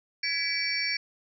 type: tone cluster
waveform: sine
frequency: 1679 / 1990 / 2308 / 4522 / 5500 Hz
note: G#6 / B6 / D7 / C#8 / F8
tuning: +18 / +13 / -31 / +34 / -27 cents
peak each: -37 / -36 / -30 / -32 / -33 dBFS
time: 0.23-0.97 s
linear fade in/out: 5 ms
effects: none